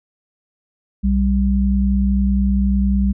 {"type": "tone pair together", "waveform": "sine", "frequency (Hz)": [62.1, 197.16], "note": ["B1", "G3"], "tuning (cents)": [10, 10], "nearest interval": "octave + minor sixth", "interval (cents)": 2000, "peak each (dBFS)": -16, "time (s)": [1.03, 3.13], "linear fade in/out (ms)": 20, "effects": []}